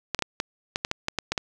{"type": "clicks", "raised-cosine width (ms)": 0.2, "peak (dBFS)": -8, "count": 11, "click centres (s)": [0.147, 0.191, 0.223, 0.401, 0.759, 0.849, 0.914, 1.084, 1.187, 1.32, 1.378], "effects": []}